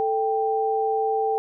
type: tone pair together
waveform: sine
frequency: 441.1 / 786 Hz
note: A4 / G5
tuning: +4 / +4 cents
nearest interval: minor seventh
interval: 1000 cents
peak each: -23 dBFS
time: 0-1.38 s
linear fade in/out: 0 ms
effects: none